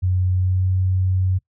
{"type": "tone with pitch glide", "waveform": "sine", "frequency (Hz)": [91.8, 93.14], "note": ["F#2", "F#2"], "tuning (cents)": [-13, 12], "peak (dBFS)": -16, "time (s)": [0.02, 1.39], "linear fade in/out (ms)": 20, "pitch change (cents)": 25, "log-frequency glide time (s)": [0.32, 0.68], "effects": ["noise-tail reverb RT60 0.1 s tail -21 dB re dry"]}